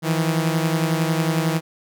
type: beating tone pair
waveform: sawtooth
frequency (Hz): 159.5 / 170.5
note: D#3 / F3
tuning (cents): +43 / -41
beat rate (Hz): 11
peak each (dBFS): -16 / -20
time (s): 0.02-1.61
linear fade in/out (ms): 50
effects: none